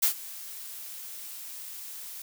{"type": "noise with ADSR envelope", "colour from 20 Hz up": "blue", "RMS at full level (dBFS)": -21, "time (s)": [0.02, 2.22], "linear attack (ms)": 14, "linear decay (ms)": 100, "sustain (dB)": -20, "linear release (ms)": 3, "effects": []}